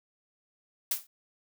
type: noise with exponential decay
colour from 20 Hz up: blue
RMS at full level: -24 dBFS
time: 0.91-1.07 s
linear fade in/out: 5 ms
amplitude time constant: 34 ms
effects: none